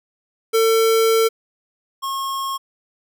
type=tone pair in turn; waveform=square; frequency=450 / 1084 Hz; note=A4 / C#6; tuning=+39 / -39 cents; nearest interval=octave + minor third; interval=1522 cents; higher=second; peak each=-14 / -23 dBFS; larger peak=first; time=0.53-1.29 / 2.02-2.58 s; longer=first; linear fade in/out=20 ms; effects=none